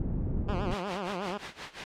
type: low-pass noise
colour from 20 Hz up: pink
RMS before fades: -31 dBFS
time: 0-0.74 s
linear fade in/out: 2 ms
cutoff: 260 Hz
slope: 12 dB/octave
type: tone with vibrato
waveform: 10% pulse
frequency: 190 Hz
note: F#3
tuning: 46 cents sharp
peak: -24 dBFS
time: 0.48-1.38 s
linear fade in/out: 10 ms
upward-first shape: sine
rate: 8.3 Hz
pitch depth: 160 cents each way
type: noise with tremolo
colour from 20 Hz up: white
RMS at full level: -33 dBFS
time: 0.71-1.84 s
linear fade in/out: 2 ms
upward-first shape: sine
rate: 5.7 Hz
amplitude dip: 85%
effects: low-pass 3000 Hz 12 dB/octave